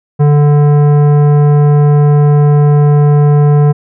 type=tone with tanh clipping; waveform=triangle; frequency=146.6 Hz; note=D3; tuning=3 cents flat; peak=-6 dBFS; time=0.19-3.73 s; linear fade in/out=20 ms; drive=18 dB; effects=none